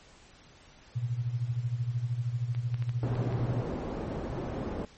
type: tone with tremolo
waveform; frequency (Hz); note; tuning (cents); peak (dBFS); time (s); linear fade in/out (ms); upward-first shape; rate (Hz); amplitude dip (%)
sine; 120.1; B2; -48; -25; 0.95-3.64; 20; sine; 13; 75
type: clicks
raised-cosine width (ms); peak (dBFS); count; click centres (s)
0.3; -29; 6; 2.549 / 2.743 / 2.824 / 2.893 / 3.155 / 3.325
type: low-pass noise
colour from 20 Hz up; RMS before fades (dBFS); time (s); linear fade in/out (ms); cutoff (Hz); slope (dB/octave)
white; -35; 3.03-4.85; 2; 440; 12
effects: pink hiss -56 dBFS RMS until 4.97 s + MP3 32 kbps